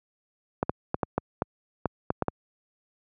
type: clicks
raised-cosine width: 1 ms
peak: -10 dBFS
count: 10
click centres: 0.629 / 0.695 / 0.944 / 1.032 / 1.18 / 1.421 / 1.857 / 2.104 / 2.223 / 2.283 s
effects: high-pass 80 Hz 12 dB/octave